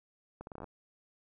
accelerating click train, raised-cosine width 1 ms, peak -30 dBFS, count 9, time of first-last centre 0.41-0.642 s, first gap 61 ms, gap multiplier 0.77, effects none

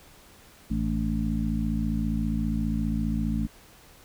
harmonic tone with a mistuned harmonic, 54.9 Hz, A1, 3 cents flat, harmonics 1 / 2 / 3 / 4 / 5, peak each -29 / -36 / -31 / -28 / -34 dBFS, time 0.7-3.47 s, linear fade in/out 10 ms, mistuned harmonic 5, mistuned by +63 cents, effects pink hiss -53 dBFS RMS until 4.04 s

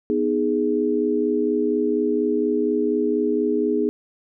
sine chord, G# minor, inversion first, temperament equal, 246.9 / 311.1 / 415.3 Hz, B3 / D#4 / G#4, 0 / 0 / 0 cents, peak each -24 / -23 / -21 dBFS, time 0.1-3.89 s, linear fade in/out 0 ms, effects none

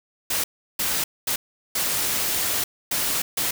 white noise bursts at uneven times, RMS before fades -24 dBFS, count 6, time 0.3-0.44 / 0.79-1.04 / 1.27-1.36 / 1.75-2.64 / 2.91-3.22 / 3.37-3.51 s, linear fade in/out 5 ms, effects none

